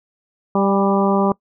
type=harmonic tone with a mistuned harmonic; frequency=196.9 Hz; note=G3; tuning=8 cents sharp; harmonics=1 / 2 / 3 / 4 / 5 / 6; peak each=-17 / -20 / -22 / -23 / -24 / -25 dBFS; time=0.55-1.32 s; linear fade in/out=2 ms; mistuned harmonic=4; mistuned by=+21 cents; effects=noise-tail reverb RT60 0.1 s tail -23 dB re dry